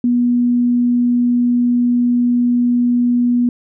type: tone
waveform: sine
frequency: 242.8 Hz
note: B3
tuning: 29 cents flat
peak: -11 dBFS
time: 0.04-3.49 s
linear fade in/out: 2 ms
effects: none

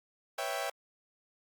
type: chord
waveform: sawtooth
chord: C# half-diminished seventh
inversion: third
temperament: equal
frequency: 493.9 / 554.4 / 659.3 / 784 Hz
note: B4 / C#5 / E5 / G5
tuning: 0 / 0 / 0 / 0 cents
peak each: -39 / -35 / -34 / -34 dBFS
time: 0.38-0.7 s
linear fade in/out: 5 ms
effects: Opus 48 kbps

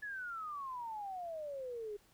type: exponential sweep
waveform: sine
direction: down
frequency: 1728 to 404.3 Hz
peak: -40 dBFS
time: 0.02-1.97 s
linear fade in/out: 10 ms
effects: pink hiss -68 dBFS RMS until 2.13 s

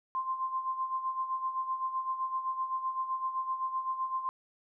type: tone with tremolo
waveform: sine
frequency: 1046.5 Hz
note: C6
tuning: in tune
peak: -28 dBFS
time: 0.15-4.29 s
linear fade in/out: 0 ms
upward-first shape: sine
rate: 7.8 Hz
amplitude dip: 65%
effects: none

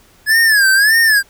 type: tone with vibrato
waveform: square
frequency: 1687 Hz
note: G#6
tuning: 27 cents sharp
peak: -9 dBFS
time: 0.26-1.23 s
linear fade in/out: 50 ms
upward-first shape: sine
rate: 1.7 Hz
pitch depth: 150 cents each way
effects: pink hiss -49 dBFS RMS until 1.29 s

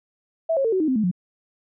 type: tone with pitch steps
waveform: sine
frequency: 654 / 543.6 / 451.9 / 375.6 / 312.2 / 259.5 / 215.7 / 179.33 Hz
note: E5 / C#5 / A4 / F#4 / D#4 / C4 / A3 / F3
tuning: -14 / -34 / +46 / +26 / +6 / -14 / -34 / +46 cents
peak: -18 dBFS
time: 0.49-1.114 s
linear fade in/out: 10 ms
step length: 78 ms
effects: none

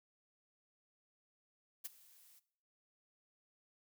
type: noise with ADSR envelope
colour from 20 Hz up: blue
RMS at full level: -41 dBFS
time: 1.84-2.4 s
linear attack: 15 ms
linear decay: 22 ms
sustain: -23 dB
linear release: 18 ms
effects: noise-tail reverb RT60 0.6 s tail -18 dB re dry

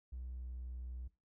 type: tone with pitch glide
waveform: triangle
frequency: 62.5 to 62 Hz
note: B1 to B1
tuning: +21 to +7 cents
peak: -39 dBFS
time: 0.12-1.08 s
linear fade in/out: 10 ms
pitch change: -14 cents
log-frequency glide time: 0.35-0.48 s
effects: noise-tail reverb RT60 0.3 s tail -23 dB re dry + tanh soft clip ceiling -38 dBFS

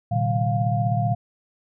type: tone cluster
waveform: sine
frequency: 115.7 / 131.6 / 151.4 / 190.8 / 702 Hz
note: A#2 / C3 / D#3 / G3 / F5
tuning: -13 / +10 / -47 / -47 / +9 cents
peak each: -22 / -29 / -28 / -30 / -25 dBFS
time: 0.11-1.15 s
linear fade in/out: 10 ms
effects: none

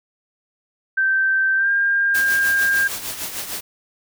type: tone with pitch glide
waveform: sine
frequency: 1556 to 1604.4 Hz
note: G6 to G6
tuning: -13 to +40 cents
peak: -15 dBFS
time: 0.97-2.88 s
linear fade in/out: 10 ms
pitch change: +53 cents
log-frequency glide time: 1.56-1.7 s
type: noise with tremolo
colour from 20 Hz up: white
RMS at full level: -26 dBFS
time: 2.14-3.61 s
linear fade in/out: 10 ms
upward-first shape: triangle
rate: 6.6 Hz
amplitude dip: 65%
effects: none

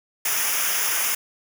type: noise with comb filter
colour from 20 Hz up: white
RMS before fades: -23 dBFS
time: 0.25-1.15 s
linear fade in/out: 5 ms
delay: 0.24 ms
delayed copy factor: -0.85
effects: none

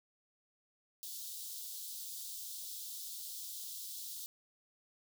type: high-pass noise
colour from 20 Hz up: white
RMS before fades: -45 dBFS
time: 1.03-4.26 s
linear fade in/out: 0 ms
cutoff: 3400 Hz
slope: 48 dB/octave
effects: none

